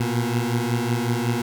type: beating tone pair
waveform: 20% pulse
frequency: 116.54 / 121.94 Hz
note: A#2 / B2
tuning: 0 / -22 cents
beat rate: 5.4 Hz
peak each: -19 dBFS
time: 0-1.42 s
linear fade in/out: 5 ms
effects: none